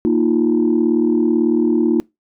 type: chord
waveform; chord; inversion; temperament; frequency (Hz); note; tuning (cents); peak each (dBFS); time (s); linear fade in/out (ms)
sine; Bb suspended fourth; none; equal; 233.1 / 311.1 / 349.2; Bb3 / Eb4 / F4; 0 / 0 / 0; -16; 0.05-2; 0
effects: noise-tail reverb RT60 0.2 s tail -24 dB re dry + tanh soft clip ceiling -6 dBFS